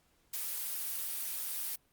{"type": "noise", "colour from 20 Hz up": "blue", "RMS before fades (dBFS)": -37, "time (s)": [0.33, 1.76], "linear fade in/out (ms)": 10, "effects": ["pink hiss -71 dBFS RMS until 1.92 s", "Opus 48 kbps"]}